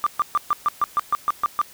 triangle tone bursts, 1186 Hz, D6, 17 cents sharp, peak -12 dBFS, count 11, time 0.04-1.615 s, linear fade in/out 0 ms, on 25 ms, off 130 ms, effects tanh soft clip ceiling -13 dBFS + white hiss -46 dBFS RMS until 1.73 s

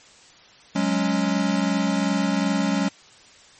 square chord, F# suspended second, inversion none, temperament equal, 185 / 207.7 / 277.2 Hz, F#3 / G#3 / C#4, 0 / 0 / 0 cents, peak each -25 dBFS, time 0.75-2.89 s, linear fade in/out 10 ms, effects white hiss -50 dBFS RMS until 3.59 s + MP3 32 kbps

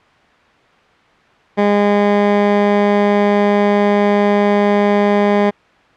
15% pulse tone, 204.6 Hz, G#3, 26 cents flat, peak -4 dBFS, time 1.57-5.51 s, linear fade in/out 20 ms, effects white hiss -49 dBFS RMS until 5.96 s + low-pass 2000 Hz 12 dB/octave

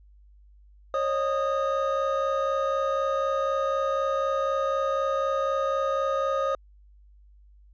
triangle tone cluster, 543 / 607 / 1241 Hz, C#5 / D#5 / D#6, -36 / -43 / -5 cents, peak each -24 / -30 / -26 dBFS, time 0.94-6.55 s, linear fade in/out 2 ms, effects added 50 Hz sine -51 dBFS peak until 7.73 s + resampled to 16000 Hz

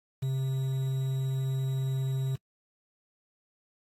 triangle tone with quantisation, 132.8 Hz, C3, 26 cents sharp, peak -25 dBFS, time 0.22-2.36 s, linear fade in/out 10 ms, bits 8, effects noise-tail reverb RT60 0.1 s tail -26 dB re dry + AAC 48 kbps

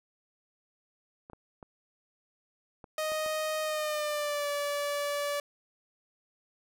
clicks, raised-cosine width 1 ms, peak -32 dBFS, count 6, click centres 1.299 / 1.333 / 1.628 / 2.842 / 3.119 / 3.262 s
sawtooth tone with pitch glide, 622.3 to 577.3 Hz, D#5 to D5, 0 to -30 cents, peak -26 dBFS, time 2.98-5.4 s, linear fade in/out 2 ms, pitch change -130 cents, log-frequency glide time 3.62-4.49 s
effects none

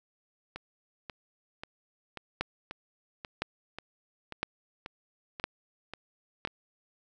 two click trains, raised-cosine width 0.3 ms, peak -13 / -23 dBFS, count 5 / 12, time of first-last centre 2.41-6.45 / 0.56-6.474 s, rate 0.99 / 1.86 Hz, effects none

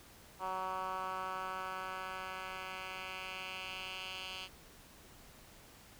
10% pulse tone with band-pass filter sweep, 187.2 Hz, F#3, 20 cents sharp, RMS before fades -42 dBFS, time 0.39-4.49 s, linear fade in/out 50 ms, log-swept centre 1000 to 3300 Hz, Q 2.3, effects pink hiss -58 dBFS RMS until 5.99 s

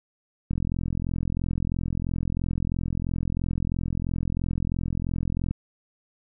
click train, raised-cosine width 5 ms, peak -15 dBFS, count 216, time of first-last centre 0.51-5.51 s, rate 43 Hz, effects none

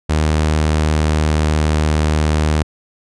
sawtooth tone with pitch glide, 77.2 to 76.76 Hz, D#2 to D#2, -13 to -23 cents, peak -9 dBFS, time 0.09-2.63 s, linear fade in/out 10 ms, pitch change -10 cents, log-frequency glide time 0.51-1.73 s, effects resampled to 22050 Hz

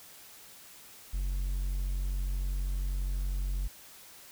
triangle tone, 46.25 Hz, F#1, in tune, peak -27 dBFS, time 1.13-3.68 s, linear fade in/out 10 ms, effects white hiss -52 dBFS RMS until 4.31 s

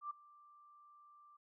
sine tone with ADSR envelope, 1179 Hz, D6, 6 cents sharp, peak -38 dBFS, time 0.01-1.37 s, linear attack 94 ms, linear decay 10 ms, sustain -22 dB, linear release 9 ms, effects none

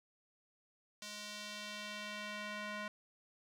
square tone with band-pass filter sweep, 209 Hz, G#3, 11 cents sharp, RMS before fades -45 dBFS, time 1.02-2.88 s, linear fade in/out 2 ms, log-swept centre 5200 to 1700 Hz, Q 1, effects none

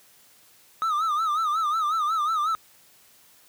triangle tone with vibrato, 1255 Hz, D#6, 15 cents sharp, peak -20 dBFS, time 0.82-2.55 s, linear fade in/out 0 ms, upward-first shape sine, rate 5.5 Hz, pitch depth 110 cents each way, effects white hiss -56 dBFS RMS until 3.48 s + high-pass 60 Hz 12 dB/octave

